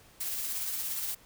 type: noise with tremolo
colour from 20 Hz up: blue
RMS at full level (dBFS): -33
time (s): 0.2-1.15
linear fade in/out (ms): 10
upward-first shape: sine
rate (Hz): 17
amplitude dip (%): 30
effects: pink hiss -58 dBFS RMS until 1.25 s